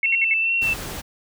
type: tone bursts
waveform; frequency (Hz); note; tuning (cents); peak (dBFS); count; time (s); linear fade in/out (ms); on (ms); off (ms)
sine; 2196; C#7; -17; -17; 4; 0.03-0.337; 2; 28; 65
type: tone with vibrato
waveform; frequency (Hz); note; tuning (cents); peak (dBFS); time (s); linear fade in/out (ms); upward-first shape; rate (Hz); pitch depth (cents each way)
sine; 2689; E7; +34; -18; 0.04-0.74; 10; sine; 2.4; 26
type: noise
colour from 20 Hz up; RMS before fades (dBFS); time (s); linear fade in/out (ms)
pink; -32; 0.61-1.02; 20
effects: none